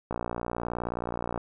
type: click train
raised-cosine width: 1 ms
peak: -17 dBFS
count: 76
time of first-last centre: 0.11-1.377 s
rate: 59.2 Hz
effects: none